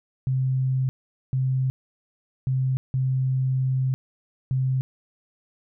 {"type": "tone bursts at uneven times", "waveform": "sine", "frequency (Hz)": 130.81, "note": "C3", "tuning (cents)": 0, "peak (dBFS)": -20, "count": 5, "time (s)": [[0.27, 0.89], [1.33, 1.7], [2.47, 2.77], [2.94, 3.94], [4.51, 4.81]], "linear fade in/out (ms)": 0, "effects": []}